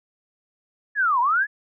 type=linear two-way sweep; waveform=sine; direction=down then up; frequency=1746 to 926 to 1746 Hz; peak=-17 dBFS; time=0.95-1.47 s; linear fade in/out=50 ms; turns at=1.2 s; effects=none